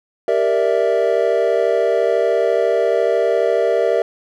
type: chord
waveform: triangle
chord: E half-diminished seventh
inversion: first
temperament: equal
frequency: 392 / 466.2 / 587.3 / 659.3 Hz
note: G4 / Bb4 / D5 / E5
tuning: 0 / 0 / 0 / 0 cents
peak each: -19 / -16 / -18 / -17 dBFS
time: 0.28-4.02 s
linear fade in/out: 2 ms
effects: none